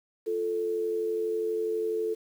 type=tone pair together; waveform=sine; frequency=347.4 / 439.6 Hz; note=F4 / A4; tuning=-9 / -2 cents; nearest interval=major third; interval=407 cents; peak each=-34 / -27 dBFS; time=0.26-2.15 s; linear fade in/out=20 ms; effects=9-bit